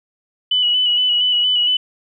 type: tone with vibrato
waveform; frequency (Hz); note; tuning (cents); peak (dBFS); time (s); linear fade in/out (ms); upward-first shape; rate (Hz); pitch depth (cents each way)
sine; 2960; F#7; 0; -13; 0.51-1.77; 5; square; 4.3; 23
effects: none